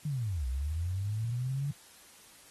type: linear two-way sweep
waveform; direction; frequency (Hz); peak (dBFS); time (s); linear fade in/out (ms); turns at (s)
sine; down then up; 155.8 to 61 to 145.4; -30; 0.05-1.71; 5; 0.47
effects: white hiss -56 dBFS RMS until 2.5 s + AAC 32 kbps